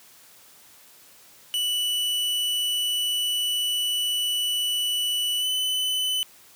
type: tone with pitch glide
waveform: 45% pulse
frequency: 2962 to 3012 Hz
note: F#7 to F#7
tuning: +1 to +30 cents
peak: -23 dBFS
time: 1.54-6.23 s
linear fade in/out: 0 ms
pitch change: +29 cents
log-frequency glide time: 5.39-5.46 s
effects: white hiss -52 dBFS RMS until 6.55 s + high-pass 80 Hz 12 dB/octave